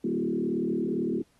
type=tone with frequency modulation; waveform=sine; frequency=290 Hz; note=D4; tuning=22 cents flat; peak=-25 dBFS; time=0.04-1.22 s; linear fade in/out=5 ms; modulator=37.7 Hz; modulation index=2.6; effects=pink hiss -67 dBFS RMS until 1.39 s + AAC 32 kbps